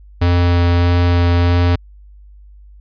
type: tone with vibrato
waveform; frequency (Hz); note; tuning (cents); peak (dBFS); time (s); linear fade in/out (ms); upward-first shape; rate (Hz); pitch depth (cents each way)
square; 87.31; F2; 0; -11; 0.21-1.76; 10; sine; 1.6; 9
effects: added 50 Hz sine -38 dBFS peak until 2.8 s + resampled to 11025 Hz